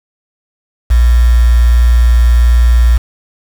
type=tone with quantisation; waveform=sine; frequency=59.3 Hz; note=A#1; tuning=30 cents sharp; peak=-4 dBFS; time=0.9-2.98 s; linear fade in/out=10 ms; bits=4; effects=none